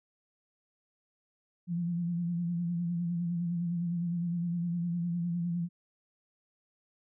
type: tone with vibrato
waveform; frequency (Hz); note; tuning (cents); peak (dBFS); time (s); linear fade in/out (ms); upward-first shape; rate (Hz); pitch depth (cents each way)
sine; 172.2; F3; -24; -29; 1.67-5.69; 50; sine; 9.8; 43
effects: none